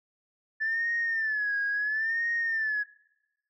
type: tone with vibrato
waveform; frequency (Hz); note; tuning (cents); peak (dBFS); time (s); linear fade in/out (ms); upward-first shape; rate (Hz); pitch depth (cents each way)
sine; 1749; A6; -11; -25; 0.6-2.84; 20; sine; 0.73; 110
effects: noise-tail reverb RT60 1.0 s tail -24 dB re dry + tanh soft clip ceiling -21 dBFS